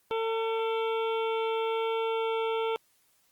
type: harmonic tone with a mistuned harmonic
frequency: 449.9 Hz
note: A4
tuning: 39 cents sharp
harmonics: 1 / 2 / 3 / 5 / 6 / 7 / 8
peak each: -28 / -34 / -38 / -42 / -44 / -45 / -46 dBFS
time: 0.11-2.76 s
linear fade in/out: 0 ms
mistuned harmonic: 8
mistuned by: -60 cents
effects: white hiss -68 dBFS RMS until 3.31 s + Opus 24 kbps